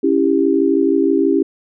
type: chord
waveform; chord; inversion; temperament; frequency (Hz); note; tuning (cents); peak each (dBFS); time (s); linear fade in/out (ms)
sine; C# diminished; none; equal with one note detuned; 277.2 / 329.6 / 395.9; C#4 / E4 / G4; 0 / 0 / +17; -16; 0.03-1.43; 10
effects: none